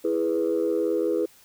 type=chord; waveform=sine; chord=E major; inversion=none; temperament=equal; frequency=329.6 / 415.3 / 493.9 Hz; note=E4 / G#4 / B4; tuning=0 / 0 / 0 cents; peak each=-25 dBFS; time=0.04-1.26 s; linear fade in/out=10 ms; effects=tanh soft clip ceiling -15 dBFS + white hiss -55 dBFS RMS until 1.44 s